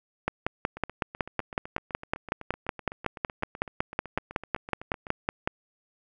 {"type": "two click trains", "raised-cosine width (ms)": 0.5, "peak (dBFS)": [-24, -10], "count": [35, 29], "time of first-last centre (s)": [[0.77, 5.068], [0.28, 5.475]], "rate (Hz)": [7.91, 5.39], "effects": []}